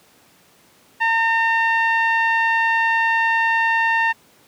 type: tone with low-pass filter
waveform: sawtooth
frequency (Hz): 910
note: A#5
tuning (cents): -42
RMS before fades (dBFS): -18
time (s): 1-4.13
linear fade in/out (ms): 20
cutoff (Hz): 2200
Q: 5.9
effects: pink hiss -53 dBFS RMS until 4.47 s + high-pass 150 Hz 12 dB/octave